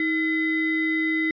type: ring-modulated tone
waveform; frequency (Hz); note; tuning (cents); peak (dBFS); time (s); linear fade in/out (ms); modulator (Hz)
triangle; 852; G#5; +44; -16; 0-1.31; 2; 1170
effects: resampled to 11025 Hz